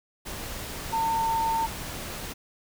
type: tone in noise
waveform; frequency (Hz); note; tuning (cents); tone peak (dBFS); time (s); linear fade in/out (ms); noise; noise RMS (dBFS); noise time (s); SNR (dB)
sine; 904; A5; +47; -23; 0.92-1.67; 20; pink; -36; 0.25-2.34; +10
effects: none